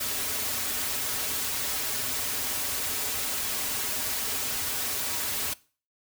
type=noise with comb filter; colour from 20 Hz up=white; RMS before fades=-30 dBFS; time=0-5.54 s; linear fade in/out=10 ms; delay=5.8 ms; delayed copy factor=-0.8; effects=noise-tail reverb RT60 0.4 s tail -21 dB re dry